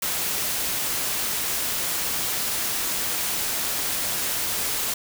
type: noise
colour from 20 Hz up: white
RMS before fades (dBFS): -26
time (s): 0.02-4.94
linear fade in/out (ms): 5
effects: none